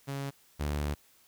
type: tone pair in turn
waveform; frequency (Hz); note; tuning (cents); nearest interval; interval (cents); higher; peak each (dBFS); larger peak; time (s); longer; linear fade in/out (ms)
sawtooth; 138.59 / 73.42; C#3 / D2; 0 / 0; major seventh; 1100; first; -30 / -26; second; 0.07-0.31 / 0.59-0.95; second; 20
effects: white hiss -63 dBFS RMS until 1.27 s